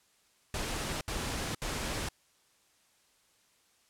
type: noise bursts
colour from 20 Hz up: pink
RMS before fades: -35 dBFS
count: 3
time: 0.54-2.088 s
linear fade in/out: 2 ms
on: 470 ms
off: 69 ms
effects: white hiss -68 dBFS RMS until 3.89 s + low-pass 10000 Hz 12 dB/octave